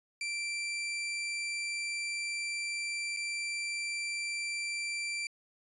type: tone with dropouts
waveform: sawtooth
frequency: 2349 Hz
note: D7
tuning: in tune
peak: -30 dBFS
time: 0.21-5.27 s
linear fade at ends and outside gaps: 2 ms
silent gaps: 3.165-3.17 s
effects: resampled to 24000 Hz